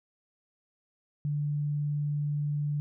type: tone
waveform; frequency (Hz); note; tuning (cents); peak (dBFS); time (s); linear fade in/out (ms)
sine; 146.83; D3; 0; -27; 1.25-2.8; 0
effects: none